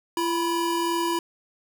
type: tone pair together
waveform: square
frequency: 340.6 / 979 Hz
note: F4 / B5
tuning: -43 / -15 cents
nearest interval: octave + tritone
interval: 1828 cents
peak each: -26 / -27 dBFS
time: 0.17-1.19 s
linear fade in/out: 2 ms
effects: none